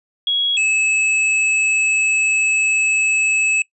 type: tone pair in turn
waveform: sine / square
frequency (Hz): 3322 / 2597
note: G#7 / E7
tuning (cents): 0 / -26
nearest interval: major third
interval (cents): 426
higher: first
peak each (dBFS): -15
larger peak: neither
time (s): 0.27-0.57 / 0.57-3.62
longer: second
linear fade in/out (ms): 2
effects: noise-tail reverb RT60 0.1 s tail -21 dB re dry + resampled to 24000 Hz